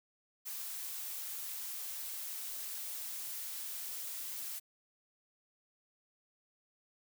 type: noise with high-pass filter sweep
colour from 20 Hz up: blue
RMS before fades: -42 dBFS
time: 0.45-4.6 s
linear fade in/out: 20 ms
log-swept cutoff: 730 to 270 Hz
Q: 1.1
effects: none